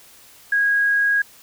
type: tone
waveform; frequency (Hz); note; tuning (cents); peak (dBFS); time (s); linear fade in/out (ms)
sine; 1644; G#6; -18; -15; 0.52-1.22; 5
effects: white hiss -48 dBFS RMS until 1.42 s